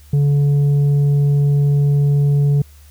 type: tone with tanh clipping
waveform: sine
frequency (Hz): 143.2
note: D3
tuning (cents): -43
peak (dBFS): -12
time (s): 0.13-2.62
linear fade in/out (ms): 5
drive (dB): 4
effects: added 73 Hz sine -41 dBFS peak until 2.9 s + white hiss -51 dBFS RMS until 2.9 s